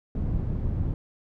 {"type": "low-pass noise", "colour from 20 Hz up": "white", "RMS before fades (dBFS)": -27, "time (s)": [0.15, 0.94], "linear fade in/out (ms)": 2, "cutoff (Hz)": 110, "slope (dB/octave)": 12, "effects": []}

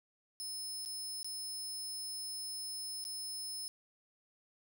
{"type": "tone with dropouts", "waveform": "25% pulse", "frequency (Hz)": 5220, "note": "E8", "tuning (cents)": -18, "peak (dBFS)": -35, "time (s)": [0.4, 3.68], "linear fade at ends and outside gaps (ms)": 0, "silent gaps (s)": [[0.851, 0.859], [1.23, 1.245], [3.041, 3.051]], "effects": []}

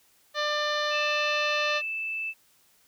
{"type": "harmonic tone", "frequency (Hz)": 596, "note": "D5", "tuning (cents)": 25, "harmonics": [1, 2, 3, 4, 5, 6, 7, 8, 9, 10], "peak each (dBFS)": [-30, -31, -31, -42, -38, -35, -36, -45, -48, -46], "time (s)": [0.34, 1.82], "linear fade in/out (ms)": 50}
{"type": "tone", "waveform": "sine", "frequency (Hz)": 2637, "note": "E7", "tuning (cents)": 0, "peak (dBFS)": -29, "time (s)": [0.9, 2.34], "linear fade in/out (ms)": 50}
{"effects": ["white hiss -63 dBFS RMS until 2.87 s"]}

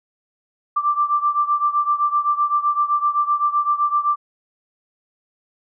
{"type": "beating tone pair", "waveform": "sine", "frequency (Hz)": [1174.7, 1182.5], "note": ["D6", "D6"], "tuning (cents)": [0, 12], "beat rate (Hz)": 7.8, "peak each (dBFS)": [-18, -21], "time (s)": [0.76, 4.16], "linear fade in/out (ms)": 10, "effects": []}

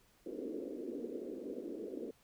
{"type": "band-pass noise", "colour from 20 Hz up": "white", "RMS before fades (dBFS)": -43, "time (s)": [0.26, 2.11], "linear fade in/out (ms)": 5, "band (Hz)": [240, 480], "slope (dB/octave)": 48, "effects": ["pink hiss -69 dBFS RMS until 2.23 s"]}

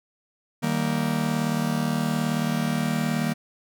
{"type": "chord", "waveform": "45% pulse", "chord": "Eb major", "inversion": "none", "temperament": "just", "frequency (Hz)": [155.56, 194.45, 233.3], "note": ["Eb3", "G3", "Bb3"], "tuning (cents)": [0, -14, 2], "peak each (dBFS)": [-27, -29, -26], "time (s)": [0.62, 3.34], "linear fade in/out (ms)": 20, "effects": []}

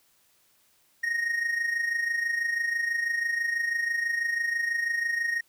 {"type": "tone with amplitude modulation", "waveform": "triangle", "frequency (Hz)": 1864.7, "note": "A#6", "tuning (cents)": 0, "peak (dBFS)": -21, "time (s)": [1.03, 5.41], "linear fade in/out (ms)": 10, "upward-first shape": "sine", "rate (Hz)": 26.1, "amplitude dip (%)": 60, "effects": ["white hiss -65 dBFS RMS until 5.48 s"]}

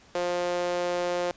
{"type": "tone with high-pass filter", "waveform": "sawtooth", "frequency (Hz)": 176.5, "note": "F3", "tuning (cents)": 19, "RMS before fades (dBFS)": -28, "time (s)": [0.15, 1.31], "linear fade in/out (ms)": 0, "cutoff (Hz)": 480, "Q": 3.2, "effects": ["pink hiss -55 dBFS RMS until 1.36 s", "resampled to 16000 Hz"]}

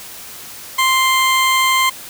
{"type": "tone", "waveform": "20% pulse", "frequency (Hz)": 1048, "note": "C6", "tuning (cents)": 2, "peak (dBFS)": -7, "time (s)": [0.78, 1.9], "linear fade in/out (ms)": 10, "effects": ["white hiss -34 dBFS RMS until 2.09 s"]}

